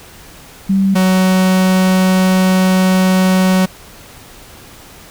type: tone pair in turn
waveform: sine / 45% pulse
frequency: 193.9 / 186.55 Hz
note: G3 / F#3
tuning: -19 / +14 cents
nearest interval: minor second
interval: 67 cents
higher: first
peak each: -9 dBFS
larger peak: neither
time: 0.69-0.95 / 0.95-3.66 s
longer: second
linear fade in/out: 10 ms
effects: pink hiss -38 dBFS RMS until 5.1 s